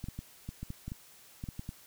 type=clicks; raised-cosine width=5 ms; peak=-26 dBFS; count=12; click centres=0.041 / 0.086 / 0.19 / 0.49 / 0.63 / 0.704 / 0.88 / 0.919 / 1.439 / 1.488 / 1.594 / 1.691 s; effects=white hiss -57 dBFS RMS until 1.86 s